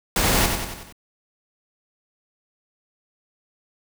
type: noise with echo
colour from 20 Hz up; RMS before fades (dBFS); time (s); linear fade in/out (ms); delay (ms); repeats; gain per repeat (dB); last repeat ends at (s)
pink; -20; 0.16-0.46; 2; 93; 5; -5; 0.925
effects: none